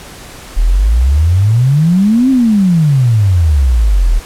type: exponential two-way sweep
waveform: sine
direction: up then down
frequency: 37.13 to 270.4 to 37.13 Hz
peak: -6 dBFS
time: 0.56-4.2 s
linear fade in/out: 20 ms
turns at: 2.3 s
effects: pink hiss -32 dBFS RMS until 4.25 s + low-pass 12000 Hz 12 dB/octave